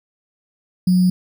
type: tone with sample-and-hold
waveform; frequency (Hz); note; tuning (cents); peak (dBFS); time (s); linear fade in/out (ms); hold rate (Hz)
sine; 182; F#3; -28; -11; 0.87-1.1; 5; 4900
effects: none